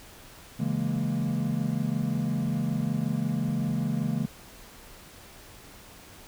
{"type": "chord", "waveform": "triangle", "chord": "A# half-diminished seventh", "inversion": "first", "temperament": "equal", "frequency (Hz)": [138.59, 164.81, 207.7, 233.1], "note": ["C#3", "E3", "G#3", "A#3"], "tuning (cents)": [0, 0, 0, 0], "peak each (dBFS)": -29, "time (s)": [0.59, 4.26], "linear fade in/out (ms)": 10, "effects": ["pink hiss -49 dBFS RMS until 6.27 s"]}